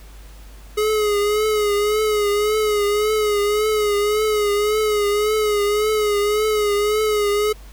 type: tone with vibrato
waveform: square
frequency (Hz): 420.3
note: G#4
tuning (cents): +21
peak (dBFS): -17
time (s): 0.77-7.53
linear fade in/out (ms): 10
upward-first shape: triangle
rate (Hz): 1.8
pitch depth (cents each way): 58
effects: added 50 Hz sine -38 dBFS peak until 7.72 s + pink hiss -48 dBFS RMS until 7.72 s